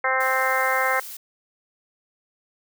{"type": "harmonic tone", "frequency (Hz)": 261.6, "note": "C4", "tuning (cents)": 0, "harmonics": [2, 3, 4, 5, 6, 7, 8], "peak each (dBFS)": [-27, -27, -27, -27, -27, -27, -27], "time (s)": [0.04, 1], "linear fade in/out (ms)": 5}
{"type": "noise", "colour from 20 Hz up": "blue", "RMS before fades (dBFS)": -37, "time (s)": [0.2, 1.17], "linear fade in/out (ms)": 5}
{"effects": []}